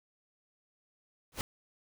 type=noise with exponential growth; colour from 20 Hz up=pink; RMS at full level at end=-30 dBFS; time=1.32-1.41 s; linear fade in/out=1 ms; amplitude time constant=19 ms; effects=none